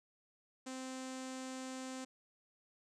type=tone with low-pass filter; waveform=sawtooth; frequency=260 Hz; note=C4; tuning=11 cents flat; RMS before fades=-45 dBFS; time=0.66-2.05 s; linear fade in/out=10 ms; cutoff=7600 Hz; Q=3.1; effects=none